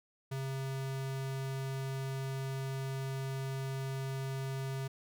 square tone, 134.3 Hz, C3, 46 cents sharp, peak -36 dBFS, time 0.31-4.88 s, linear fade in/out 10 ms, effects none

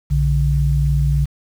sine tone pair together, 60.3 / 143.54 Hz, B1 / D3, -41 / -39 cents, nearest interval octave + minor third, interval 1502 cents, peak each -16 dBFS, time 0.1-1.26 s, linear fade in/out 20 ms, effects 7-bit

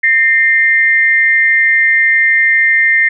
sine tone pair together, 1825.6 / 2093 Hz, A#6 / C7, -37 / 0 cents, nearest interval major second, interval 237 cents, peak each -10 dBFS, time 0.03-3.09 s, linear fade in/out 10 ms, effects none

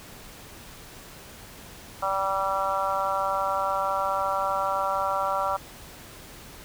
harmonic tone, 193.7 Hz, G3, 20 cents flat, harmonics 3 / 4 / 5 / 6 / 7, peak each -30 / -30 / -30 / -30 / -30 dBFS, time 2.02-5.57 s, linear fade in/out 10 ms, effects pink hiss -45 dBFS RMS until 6.64 s

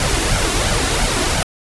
pink noise with flanger, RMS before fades -17 dBFS, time 0-1.43 s, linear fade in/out 2 ms, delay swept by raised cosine 1.3 to 2.9 ms, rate 2.9 Hz, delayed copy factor +0.55, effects resampled to 24000 Hz

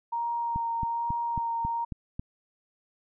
sine tone with vibrato, 932.3 Hz, A#5, in tune, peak -27 dBFS, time 0.12-1.85 s, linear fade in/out 10 ms, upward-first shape sine, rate 1.2 Hz, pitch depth 14 cents each way
click train, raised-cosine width 5 ms, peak -21 dBFS, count 7, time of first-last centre 0.56-2.195 s, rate 3.67 Hz
effects none

